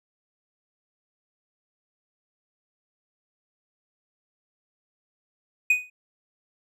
triangle tone with exponential decay, 2489 Hz, D#7, in tune, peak -12 dBFS, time 5.7-5.9 s, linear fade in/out 5 ms, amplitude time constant 43 ms, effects none

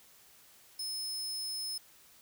sawtooth tone, 5200 Hz, E8, 24 cents flat, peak -33 dBFS, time 0.79-1.78 s, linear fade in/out 5 ms, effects white hiss -60 dBFS RMS until 2.21 s

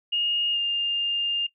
sine tone with pitch glide, 2850 to 2809 Hz, F7 to F7, +34 to +9 cents, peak -22 dBFS, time 0.12-1.47 s, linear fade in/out 10 ms, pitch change -25 cents, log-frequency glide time 0.52-0.58 s, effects noise-tail reverb RT60 0.1 s tail -19 dB re dry

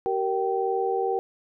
sine tone cluster, 383.4 / 465.6 / 775 Hz, G4 / A#4 / G5, -38 / -2 / -20 cents, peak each -27 dBFS, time 0.06-1.19 s, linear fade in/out 0 ms, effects none

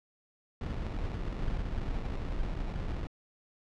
brown noise with sample-and-hold, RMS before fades -34 dBFS, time 0.61-3.07 s, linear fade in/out 2 ms, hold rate 1575 Hz, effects low-pass 4000 Hz 12 dB/octave

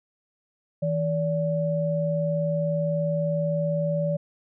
sine tone pair together, 161.48 / 577 Hz, E3 / D5, -35 / -31 cents, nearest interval octave + minor seventh, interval 2204 cents, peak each -25 dBFS, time 0.82-4.17 s, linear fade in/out 10 ms, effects none

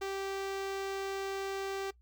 sawtooth tone with notch filter, 390.1 Hz, G4, 8 cents flat, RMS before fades -37 dBFS, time 0.01-1.91 s, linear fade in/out 10 ms, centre 11000 Hz, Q 1, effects noise-tail reverb RT60 0.1 s tail -20 dB re dry + added 60 Hz sine -60 dBFS peak until 2.01 s

